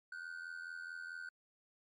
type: ring-modulated tone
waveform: triangle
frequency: 1490 Hz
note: F#6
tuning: 12 cents sharp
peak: -39 dBFS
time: 0.12-1.29 s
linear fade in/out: 2 ms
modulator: 42.3 Hz
effects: MP3 48 kbps